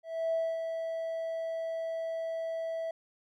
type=tone with ADSR envelope; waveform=triangle; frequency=655 Hz; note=E5; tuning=11 cents flat; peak=-23 dBFS; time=0.03-2.91 s; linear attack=300 ms; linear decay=240 ms; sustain=-7 dB; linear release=4 ms; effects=tanh soft clip ceiling -24 dBFS